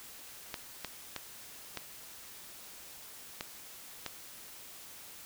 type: clicks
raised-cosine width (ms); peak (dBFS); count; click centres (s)
0.2; -19; 6; 0.542 / 0.847 / 1.163 / 1.773 / 3.409 / 4.063
effects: white hiss -50 dBFS RMS until 5.25 s